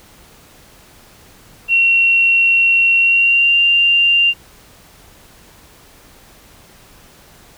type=tone with pitch glide; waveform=sine; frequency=2732 to 2785 Hz; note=F7 to F7; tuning=-39 to -5 cents; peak=-9 dBFS; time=1.68-4.34 s; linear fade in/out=50 ms; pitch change=+34 cents; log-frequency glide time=2.98-3.59 s; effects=pink hiss -45 dBFS RMS until 7.57 s